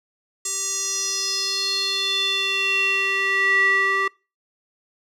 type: tone with band-pass filter sweep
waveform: square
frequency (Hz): 389.7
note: G4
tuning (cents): -10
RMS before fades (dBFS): -22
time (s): 0.45-4.08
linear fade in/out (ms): 5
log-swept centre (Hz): 7400 to 1600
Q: 5.4
effects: noise-tail reverb RT60 0.3 s tail -25 dB re dry